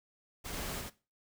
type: noise with echo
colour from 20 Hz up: pink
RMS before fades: -41 dBFS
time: 0.44-0.82 s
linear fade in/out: 20 ms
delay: 82 ms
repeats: 1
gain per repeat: -2 dB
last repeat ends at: 0.902 s
effects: noise-tail reverb RT60 0.3 s tail -17 dB re dry